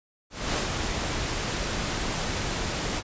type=noise with ADSR envelope; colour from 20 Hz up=pink; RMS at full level=-26 dBFS; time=0.3-3.03 s; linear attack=240 ms; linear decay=140 ms; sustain=-3 dB; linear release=50 ms; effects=resampled to 16000 Hz